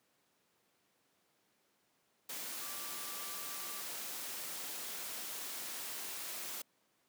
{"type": "tone in noise", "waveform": "sine", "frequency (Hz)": 1170, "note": "D6", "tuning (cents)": -7, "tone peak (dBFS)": -52, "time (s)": [2.61, 3.81], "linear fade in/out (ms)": 5, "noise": "white", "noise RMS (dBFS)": -43, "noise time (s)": [2.29, 6.62], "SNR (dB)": -12, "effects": ["pink hiss -75 dBFS RMS until 7.08 s", "high-pass 200 Hz 12 dB/octave"]}